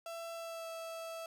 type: tone with pitch glide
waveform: 35% pulse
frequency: 668 to 657.7 Hz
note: E5 to E5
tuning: +23 to -4 cents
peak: -40 dBFS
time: 0.06-1.26 s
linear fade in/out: 2 ms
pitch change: -27 cents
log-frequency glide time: 0.33-0.68 s
effects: none